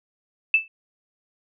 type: tone with exponential decay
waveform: sine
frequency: 2637 Hz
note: E7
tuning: in tune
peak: -10 dBFS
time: 0.54-0.68 s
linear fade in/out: 2 ms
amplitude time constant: 29 ms
effects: none

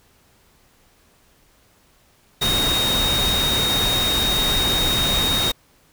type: tone in noise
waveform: sine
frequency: 3729 Hz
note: A#7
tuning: in tune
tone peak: -19 dBFS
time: 2.41-5.52 s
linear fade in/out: 10 ms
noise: pink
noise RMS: -23 dBFS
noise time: 2.41-5.52 s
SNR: +1 dB
effects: pink hiss -57 dBFS RMS until 5.92 s

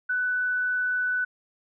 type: tone with frequency modulation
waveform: sine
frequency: 1493 Hz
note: F#6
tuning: 15 cents sharp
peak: -23 dBFS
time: 0.09-1.25 s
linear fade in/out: 10 ms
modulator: 24 Hz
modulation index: 0.21
effects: none

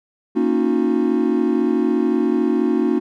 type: chord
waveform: triangle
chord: D# minor seventh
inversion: second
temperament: equal with one note detuned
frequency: 233.1 / 277.2 / 311.1 / 361.8 Hz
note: A#3 / C#4 / D#4 / F#4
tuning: 0 / 0 / 0 / -39 cents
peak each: -19 dBFS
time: 0.35-3 s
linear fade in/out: 20 ms
effects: none

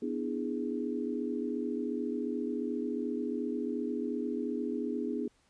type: chord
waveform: sine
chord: E dominant seventh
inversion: second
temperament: equal with one note detuned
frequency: 246.9 / 295.4 / 329.6 / 415.3 Hz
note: B3 / D4 / E4 / G#4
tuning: 0 / +10 / 0 / 0 cents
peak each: -35 / -37 / -39 / -37 dBFS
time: 0.02-5.28 s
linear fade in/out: 5 ms
effects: pink hiss -69 dBFS RMS until 5.49 s + resampled to 22050 Hz

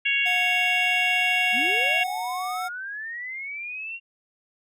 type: harmonic tone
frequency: 554.4 Hz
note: C#5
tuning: in tune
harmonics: 3 / 4 / 5 / 6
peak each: -30 / -24 / -23 / -33 dBFS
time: 0.05-2.04 s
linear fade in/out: 10 ms
type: tone with pitch glide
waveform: square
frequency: 723 to 734.8 Hz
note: F#5 to F#5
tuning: -40 to -12 cents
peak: -29 dBFS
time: 0.25-2.69 s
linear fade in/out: 20 ms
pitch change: +28 cents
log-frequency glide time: 0.43-2.33 s
type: linear sweep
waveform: sine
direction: up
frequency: 195.2 to 2772 Hz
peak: -31 dBFS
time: 1.52-4 s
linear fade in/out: 50 ms
effects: none

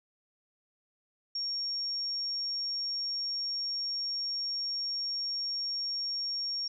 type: tone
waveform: sine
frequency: 5540 Hz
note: F8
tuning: 15 cents flat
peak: -31 dBFS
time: 1.35-6.68 s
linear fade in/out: 5 ms
effects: none

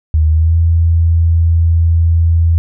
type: tone with pitch glide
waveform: sine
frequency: 78 to 83.12 Hz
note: D#2 to E2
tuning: +5 to +15 cents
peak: -7 dBFS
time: 0.14-2.58 s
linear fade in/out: 0 ms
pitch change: +110 cents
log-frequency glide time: 0.29-0.56 s
effects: none

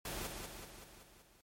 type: noise with echo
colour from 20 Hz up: pink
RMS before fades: -42 dBFS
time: 0.05-0.27 s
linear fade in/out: 2 ms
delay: 190 ms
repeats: 6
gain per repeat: -4 dB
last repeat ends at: 1.41 s
effects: MP3 64 kbps

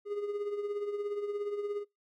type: tone with tremolo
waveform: triangle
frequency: 410.8 Hz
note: G#4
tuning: 19 cents flat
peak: -28 dBFS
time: 0.05-1.85 s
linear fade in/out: 50 ms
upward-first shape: triangle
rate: 17 Hz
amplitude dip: 65%
effects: noise-tail reverb RT60 0.2 s tail -26 dB re dry

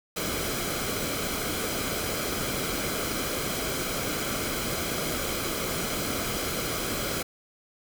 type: noise with comb filter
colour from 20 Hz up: pink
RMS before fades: -30 dBFS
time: 0.16-7.23 s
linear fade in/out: 10 ms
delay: 1.1 ms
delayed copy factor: -0.55
effects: none

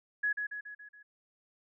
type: tone with echo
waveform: sine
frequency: 1681 Hz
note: G#6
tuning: 20 cents sharp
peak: -27 dBFS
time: 0.23-0.33 s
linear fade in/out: 10 ms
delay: 140 ms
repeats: 5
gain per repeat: -5 dB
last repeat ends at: 1.03 s
effects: none

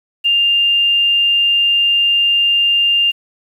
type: tone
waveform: sine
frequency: 2800 Hz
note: F7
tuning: 4 cents sharp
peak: -10 dBFS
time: 0.24-3.12 s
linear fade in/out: 20 ms
effects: 7-bit

